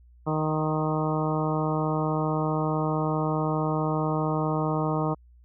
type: harmonic tone with a mistuned harmonic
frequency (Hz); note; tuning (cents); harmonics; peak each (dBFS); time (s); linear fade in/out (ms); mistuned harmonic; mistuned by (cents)
155.4; D#3; -2; 1 / 2 / 3 / 4 / 5 / 6 / 7 / 8; -27 / -30 / -32 / -33 / -34 / -35 / -35 / -36; 0.26-5.15; 20; 7; -16
effects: added 60 Hz sine -51 dBFS peak until 5.44 s